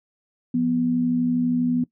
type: tone pair together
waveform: sine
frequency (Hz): 173.72 / 246.1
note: F3 / B3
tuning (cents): -9 / -6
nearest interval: tritone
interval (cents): 603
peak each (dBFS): -27 / -19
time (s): 0.54-1.84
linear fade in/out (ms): 5
effects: noise-tail reverb RT60 0.1 s tail -19 dB re dry